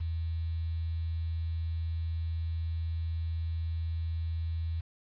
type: tone with quantisation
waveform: sine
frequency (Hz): 82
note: E2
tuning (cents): -9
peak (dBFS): -30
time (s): 0-4.81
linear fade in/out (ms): 10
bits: 9
effects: resampled to 11025 Hz